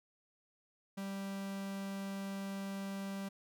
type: tone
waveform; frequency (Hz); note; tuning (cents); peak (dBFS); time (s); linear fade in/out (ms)
45% pulse; 196; G3; 0; -39; 0.97-3.29; 10
effects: none